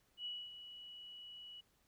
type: tone with ADSR envelope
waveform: sine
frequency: 2935 Hz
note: F#7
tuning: 15 cents flat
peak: -40 dBFS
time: 0.17-1.61 s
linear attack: 82 ms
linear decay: 250 ms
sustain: -10 dB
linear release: 10 ms
effects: pink hiss -75 dBFS RMS until 1.87 s